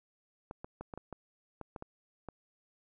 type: clicks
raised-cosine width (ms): 1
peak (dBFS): -28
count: 10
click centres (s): 0.511 / 0.645 / 0.81 / 0.938 / 0.976 / 1.127 / 1.613 / 1.762 / 1.824 / 2.287
effects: none